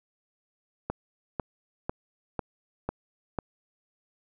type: click train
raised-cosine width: 1 ms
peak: -15 dBFS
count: 6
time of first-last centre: 0.9-3.388 s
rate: 2.01 Hz
effects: none